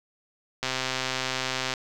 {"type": "click train", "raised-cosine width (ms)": 0.2, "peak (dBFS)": -10, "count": 145, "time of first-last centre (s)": [0.63, 1.738], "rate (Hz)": 130, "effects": []}